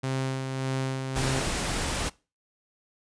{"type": "tone with tremolo", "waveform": "sawtooth", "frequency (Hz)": 132.5, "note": "C3", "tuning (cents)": 22, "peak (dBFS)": -22, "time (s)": [0.03, 1.4], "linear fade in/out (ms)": 10, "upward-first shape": "sine", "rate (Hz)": 1.7, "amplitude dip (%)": 40}
{"type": "noise", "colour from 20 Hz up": "pink", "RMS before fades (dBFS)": -29, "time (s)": [1.15, 2.1], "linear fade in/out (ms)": 20}
{"effects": ["noise-tail reverb RT60 0.3 s tail -22 dB re dry", "resampled to 22050 Hz"]}